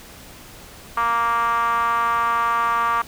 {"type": "tone with band-pass filter", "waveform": "5% pulse", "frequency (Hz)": 233.1, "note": "A#3", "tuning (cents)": 0, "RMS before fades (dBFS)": -20, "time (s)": [0.97, 3.02], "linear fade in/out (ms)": 5, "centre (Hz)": 1100, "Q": 6.7, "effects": ["pink hiss -42 dBFS RMS until 3.07 s"]}